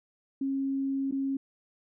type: tone with dropouts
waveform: sine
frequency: 271.7 Hz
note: C#4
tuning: 35 cents flat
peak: -27 dBFS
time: 0.41-1.37 s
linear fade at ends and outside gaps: 5 ms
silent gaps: 1.112-1.122 s
effects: none